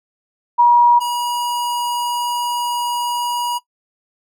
sine / square tone pair in turn, 958 / 963.3 Hz, A#5 / B5, +47 / -43 cents, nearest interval unison, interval 10 cents, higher second, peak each -7 / -19 dBFS, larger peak first, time 0.58-1 / 1-3.59 s, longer second, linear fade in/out 20 ms, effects noise-tail reverb RT60 0.1 s tail -18 dB re dry

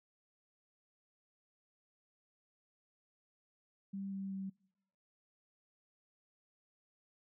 sine tone with pitch steps, 196 / 194.31 / 192.63 Hz, G3 / G3 / G3, 0 / -15 / -30 cents, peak -39 dBFS, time 3.93-4.5 s, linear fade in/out 10 ms, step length 190 ms, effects noise-tail reverb RT60 0.9 s tail -26 dB re dry

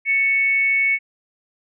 sine tone with frequency modulation, 2217 Hz, C#7, in tune, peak -15 dBFS, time 0.05-0.99 s, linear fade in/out 50 ms, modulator 441 Hz, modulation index 0.22, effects none

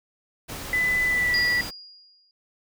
pink noise, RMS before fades -35 dBFS, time 0.48-1.71 s, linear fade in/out 20 ms
sine tone with pitch glide, 2000 to 1955.4 Hz, B6 to B6, +21 to -18 cents, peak -20 dBFS, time 0.73-1.61 s, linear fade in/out 2 ms, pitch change -39 cents, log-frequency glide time 1.05-1.35 s
sine tone with exponential decay, 4853 Hz, D#8, 44 cents flat, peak -22 dBFS, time 1.34-2.31 s, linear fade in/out 1 ms, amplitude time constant 210 ms
effects none

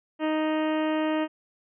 harmonic tone, 311.1 Hz, D#4, in tune, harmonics 1 / 2 / 3 / 4 / 5 / 6 / 7 / 8 / 9 / 10, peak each -25 / -29 / -34 / -38 / -42 / -39 / -46 / -44 / -43 / -46 dBFS, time 0.19-1.28 s, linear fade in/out 50 ms, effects none

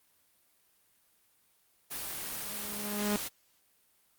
white noise, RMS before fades -38 dBFS, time 1.9-3.29 s, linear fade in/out 20 ms
sawtooth tone with exponential growth, 207.1 Hz, G#3, 5 cents flat, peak -23 dBFS, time 2.05-3.16 s, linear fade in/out 0 ms, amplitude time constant 240 ms
effects white hiss -69 dBFS RMS until 4.18 s + Opus 32 kbps

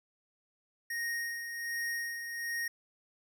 square tone with tremolo, 1864.7 Hz, A#6, in tune, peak -33 dBFS, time 0.9-2.68 s, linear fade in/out 5 ms, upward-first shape sine, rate 1.3 Hz, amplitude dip 50%, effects none

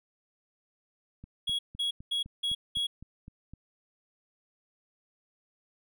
click train, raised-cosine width 5 ms, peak -33 dBFS, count 10, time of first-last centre 1.24-3.536 s, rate 3.92 Hz
triangle tone bursts, 3327 Hz, G#7, 2 cents sharp, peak -26 dBFS, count 5, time 1.47-2.87 s, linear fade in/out 10 ms, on 120 ms, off 200 ms
effects none

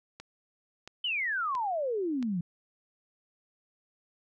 click train, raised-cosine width 0.2 ms, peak -26 dBFS, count 4, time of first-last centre 0.2-2.227 s, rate 1.48 Hz
sine exponential sweep, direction down, 3100 to 164.1 Hz, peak -28 dBFS, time 1.04-2.41 s, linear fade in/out 5 ms
effects none

